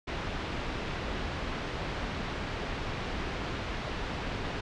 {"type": "low-pass noise", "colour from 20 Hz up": "pink", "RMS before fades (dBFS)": -35, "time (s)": [0.07, 4.61], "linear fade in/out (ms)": 10, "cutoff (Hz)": 3500, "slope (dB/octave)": 12, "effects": ["low-pass 6000 Hz 12 dB/octave"]}